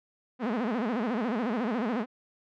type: tone with vibrato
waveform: sawtooth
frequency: 231 Hz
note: A#3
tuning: 16 cents flat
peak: -23 dBFS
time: 0.39-2.06 s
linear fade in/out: 50 ms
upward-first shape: sine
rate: 14 Hz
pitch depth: 200 cents each way
effects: low-pass 2000 Hz 12 dB/octave